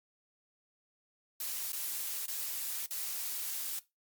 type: noise with dropouts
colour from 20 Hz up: blue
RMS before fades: -37 dBFS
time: 1.4-3.79 s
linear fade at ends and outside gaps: 2 ms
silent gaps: 1.721-1.73 / 2.258-2.281 / 2.86-2.908 s
effects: noise-tail reverb RT60 0.2 s tail -17 dB re dry + MP3 96 kbps